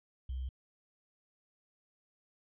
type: tone with sample-and-hold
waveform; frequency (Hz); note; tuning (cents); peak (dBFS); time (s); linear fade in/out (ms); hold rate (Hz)
sine; 64.2; C2; -32; -35; 0.29-0.49; 5; 3150
effects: resampled to 11025 Hz

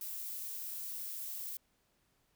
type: noise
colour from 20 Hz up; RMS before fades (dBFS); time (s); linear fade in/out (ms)
violet; -42; 0.01-1.57; 2
effects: pink hiss -75 dBFS RMS until 2.35 s

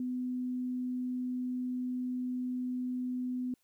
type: tone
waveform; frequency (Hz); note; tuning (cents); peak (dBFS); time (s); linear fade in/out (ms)
sine; 251.1; B3; +29; -32; 0-3.54; 2
effects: white hiss -75 dBFS RMS until 3.63 s

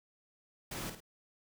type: noise with echo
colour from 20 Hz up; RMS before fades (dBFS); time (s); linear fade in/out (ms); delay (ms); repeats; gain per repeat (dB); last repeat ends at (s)
pink; -41; 0.71-0.9; 5; 52; 2; -7; 1.004
effects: none

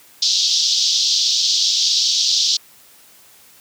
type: band-pass noise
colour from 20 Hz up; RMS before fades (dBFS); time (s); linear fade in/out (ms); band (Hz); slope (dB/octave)
white; -17; 0.22-2.57; 5; 3400 to 5800; 48
effects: white hiss -48 dBFS RMS until 3.6 s + high-pass 80 Hz 12 dB/octave

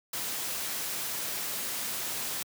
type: noise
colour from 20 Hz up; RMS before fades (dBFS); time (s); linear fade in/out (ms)
white; -34; 0.13-2.43; 5
effects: high-pass 100 Hz 12 dB/octave

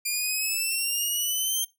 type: exponential sweep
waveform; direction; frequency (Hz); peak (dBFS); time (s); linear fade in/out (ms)
10% pulse; up; 2400 to 3168; -17; 0.05-1.65; 10
effects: noise-tail reverb RT60 0.2 s tail -20 dB re dry

